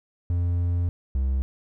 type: tone pair in turn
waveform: triangle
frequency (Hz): 87.31 / 66.2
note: F2 / C2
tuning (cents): 0 / +21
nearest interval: perfect fourth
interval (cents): 479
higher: first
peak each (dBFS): -19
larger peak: neither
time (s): 0.3-0.89 / 1.15-1.42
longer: first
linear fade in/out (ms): 0
effects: none